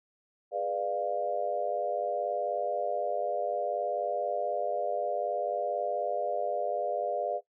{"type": "chord", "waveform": "sine", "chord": "G# diminished seventh", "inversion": "none", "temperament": "equal with one note detuned", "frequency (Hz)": [415.3, 493.9, 597.9, 698.5], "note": ["G#4", "B4", "D5", "F5"], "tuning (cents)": [0, 0, 31, 0], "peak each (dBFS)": [-38, -35, -32, -33], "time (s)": [0.51, 7.41], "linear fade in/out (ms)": 50, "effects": ["noise-tail reverb RT60 0.1 s tail -17 dB re dry"]}